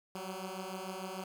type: beating tone pair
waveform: 10% pulse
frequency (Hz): 185 / 191.7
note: F#3 / G3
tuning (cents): 0 / -38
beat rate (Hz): 6.7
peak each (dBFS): -34 / -34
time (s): 0.15-1.24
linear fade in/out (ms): 2
effects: 9-bit